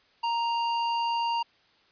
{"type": "tone", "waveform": "square", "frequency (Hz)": 932.3, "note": "A#5", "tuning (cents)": 0, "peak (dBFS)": -26, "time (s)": [0.23, 1.43], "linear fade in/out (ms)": 10, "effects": ["white hiss -63 dBFS RMS until 1.91 s", "resampled to 11025 Hz"]}